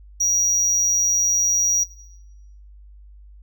triangle tone, 5760 Hz, F#8, 47 cents flat, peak -15 dBFS, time 0.2-1.84 s, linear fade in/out 10 ms, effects noise-tail reverb RT60 0.9 s tail -18 dB re dry + added 50 Hz sine -42 dBFS peak until 3.42 s

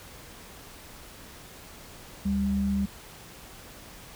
sine tone pair together, 74.3 / 198.36 Hz, D2 / G3, +21 / +21 cents, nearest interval octave + perfect fourth, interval 1700 cents, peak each -32 / -24 dBFS, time 2.25-2.86 s, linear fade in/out 10 ms, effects pink hiss -47 dBFS RMS until 4.15 s

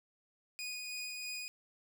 20% pulse tone with tremolo, 2477 Hz, D#7, 8 cents flat, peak -34 dBFS, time 0.59-1.48 s, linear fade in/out 0 ms, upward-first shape sine, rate 3.1 Hz, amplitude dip 25%, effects none

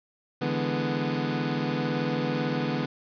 25% pulse chord, E dominant seventh, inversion third, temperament equal, 146.83 / 164.81 / 207.7 / 246.9 Hz, D3 / E3 / G#3 / B3, 0 / 0 / 0 / 0 cents, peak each -27 / -29 / -31 / -26 dBFS, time 0.41-2.86 s, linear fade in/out 10 ms, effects resampled to 11025 Hz + 8-bit

